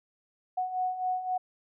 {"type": "beating tone pair", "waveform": "sine", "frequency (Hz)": [735, 738.8], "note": ["F#5", "F#5"], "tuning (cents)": [-12, -3], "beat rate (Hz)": 3.8, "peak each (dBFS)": [-35, -29], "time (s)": [0.57, 1.38], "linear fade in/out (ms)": 10, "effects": []}